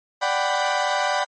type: chord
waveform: 30% pulse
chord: G major seventh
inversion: second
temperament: equal with one note detuned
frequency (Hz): 587.3 / 740 / 784 / 993.5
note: D5 / F#5 / G5 / B5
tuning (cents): 0 / 0 / 0 / +10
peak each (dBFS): -23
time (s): 0.21-1.25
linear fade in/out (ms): 20
effects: low-pass 6000 Hz 12 dB/octave + MP3 32 kbps